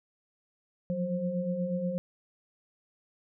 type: tone cluster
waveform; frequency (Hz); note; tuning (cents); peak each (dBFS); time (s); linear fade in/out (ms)
sine; 174.4 / 182.7 / 529; F3 / F#3 / C5; -2 / -22 / +19; -37 / -31 / -33; 0.9-1.98; 0
effects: none